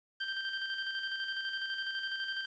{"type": "tone with tremolo", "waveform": "25% pulse", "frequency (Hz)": 1568, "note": "G6", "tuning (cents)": 0, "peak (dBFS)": -29, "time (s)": [0.2, 2.46], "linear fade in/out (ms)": 10, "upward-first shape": "square", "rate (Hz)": 12, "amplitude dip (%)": 40, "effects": ["resampled to 16000 Hz", "10-bit"]}